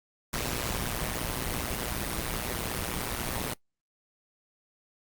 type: noise with amplitude modulation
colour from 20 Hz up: pink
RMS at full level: -28 dBFS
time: 0.33-3.54 s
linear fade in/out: 5 ms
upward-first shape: sine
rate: 120 Hz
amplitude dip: 90%
effects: noise-tail reverb RT60 0.1 s tail -19 dB re dry + Opus 48 kbps